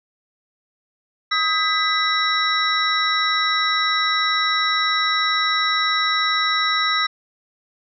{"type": "tone cluster", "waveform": "sine", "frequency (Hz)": [1262, 1605, 1995, 3889, 5460], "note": ["D#6", "G6", "B6", "B7", "F8"], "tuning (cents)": [24, 40, 17, -27, -40], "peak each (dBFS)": [-21, -29, -23, -22, -28], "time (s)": [1.31, 7.07], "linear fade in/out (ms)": 10, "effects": []}